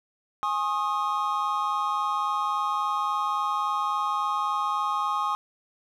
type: chord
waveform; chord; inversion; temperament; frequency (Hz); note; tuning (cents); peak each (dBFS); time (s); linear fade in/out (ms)
triangle; Ab suspended fourth; none; equal with one note detuned; 830.6 / 1080.9 / 1244.5; Ab5 / Db6 / Eb6; 0 / -44 / 0; -29 / -26 / -26; 0.43-5.35; 0
effects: none